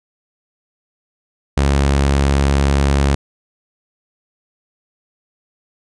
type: tone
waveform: sawtooth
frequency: 69.6 Hz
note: C#2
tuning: 8 cents sharp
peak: -8 dBFS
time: 1.57-3.15 s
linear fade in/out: 5 ms
effects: resampled to 22050 Hz